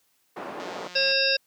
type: band-pass noise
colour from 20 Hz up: white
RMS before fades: -36 dBFS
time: 0.36-0.88 s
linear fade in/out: 10 ms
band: 270 to 820 Hz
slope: 12 dB/octave
type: click train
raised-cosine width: 0.2 ms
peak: -25 dBFS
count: 94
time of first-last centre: 0.6-1.12 s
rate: 179 Hz
type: harmonic tone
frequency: 540 Hz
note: C#5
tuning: 45 cents flat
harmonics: 1 / 3 / 5 / 7 / 9 / 10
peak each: -27 / -28 / -26 / -29 / -26 / -28 dBFS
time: 0.95-1.37 s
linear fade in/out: 10 ms
effects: white hiss -68 dBFS RMS until 1.46 s + high-pass 100 Hz 12 dB/octave